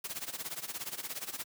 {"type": "noise with tremolo", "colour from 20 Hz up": "white", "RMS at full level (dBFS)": -37, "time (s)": [0.04, 1.44], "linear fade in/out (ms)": 5, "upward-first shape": "sine", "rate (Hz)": 17, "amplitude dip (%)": 85, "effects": ["high-pass 100 Hz 12 dB/octave"]}